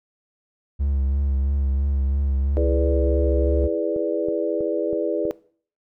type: tone with vibrato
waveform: triangle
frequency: 68.9 Hz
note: C#2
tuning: 10 cents flat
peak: -17 dBFS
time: 0.79-3.68 s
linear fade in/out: 20 ms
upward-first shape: triangle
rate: 3 Hz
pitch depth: 48 cents each way
type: chord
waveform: sine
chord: E dominant seventh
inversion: none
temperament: equal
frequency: 329.6 / 415.3 / 493.9 / 587.3 Hz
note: E4 / G#4 / B4 / D5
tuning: 0 / 0 / 0 / 0 cents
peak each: -26 dBFS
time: 2.57-5.31 s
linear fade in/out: 0 ms
type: click train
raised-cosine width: 2 ms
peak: -21 dBFS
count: 6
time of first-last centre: 3.64-5.253 s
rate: 3.1 Hz
effects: noise-tail reverb RT60 0.5 s tail -21 dB re dry